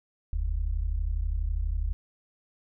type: tone pair together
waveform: sine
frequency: 41.21 / 73.42 Hz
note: E1 / D2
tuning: 0 / 0 cents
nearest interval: minor seventh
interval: 1000 cents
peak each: -27 / -30 dBFS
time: 0.33-1.93 s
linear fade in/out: 0 ms
effects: none

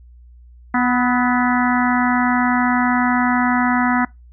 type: harmonic tone with a mistuned harmonic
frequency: 246.9 Hz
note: B3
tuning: in tune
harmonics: 1 / 3 / 4 / 5 / 6 / 7 / 8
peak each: -17 / -22 / -23 / -24 / -25 / -25 / -26 dBFS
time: 0.74-4.05 s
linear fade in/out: 5 ms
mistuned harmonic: 5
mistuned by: +44 cents
effects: noise-tail reverb RT60 0.2 s tail -23 dB re dry + added 60 Hz sine -41 dBFS peak until 4.32 s

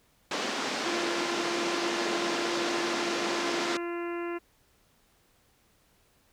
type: band-pass noise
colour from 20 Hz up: pink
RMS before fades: -32 dBFS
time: 0.31-3.77 s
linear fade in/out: 2 ms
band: 240 to 6200 Hz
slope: 24 dB/octave
type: harmonic tone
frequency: 344.4 Hz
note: F4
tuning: 24 cents flat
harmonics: 1 / 2 / 3 / 4 / 5 / 6 / 7 / 8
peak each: -32 / -43 / -42 / -44 / -46 / -47 / -50 / -49 dBFS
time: 0.85-4.39 s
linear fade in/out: 20 ms
effects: pink hiss -66 dBFS RMS until 6.32 s

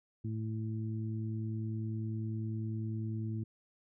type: harmonic tone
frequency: 110 Hz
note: A2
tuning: in tune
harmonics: 1 / 2 / 3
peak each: -35 / -41 / -45 dBFS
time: 0.24-3.44 s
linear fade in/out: 10 ms
effects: none

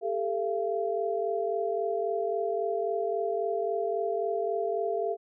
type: tone cluster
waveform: sine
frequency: 401.4 / 445.1 / 683 Hz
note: G4 / A4 / F5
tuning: +41 / +20 / -39 cents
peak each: -31 dBFS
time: 0.01-5.17 s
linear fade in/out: 50 ms
effects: none

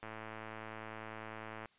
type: click train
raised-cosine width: 0.5 ms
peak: -30 dBFS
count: 180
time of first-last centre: 0.03-1.657 s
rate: 110 Hz
effects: white hiss -69 dBFS RMS until 1.78 s + resampled to 8000 Hz

